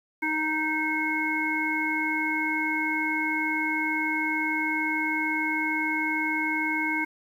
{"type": "harmonic tone", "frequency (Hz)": 311.1, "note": "D#4", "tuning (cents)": 0, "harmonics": [1, 3, 5, 7], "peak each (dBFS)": [-30, -32, -32, -27], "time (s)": [0.22, 7.05], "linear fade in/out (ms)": 10, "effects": ["9-bit"]}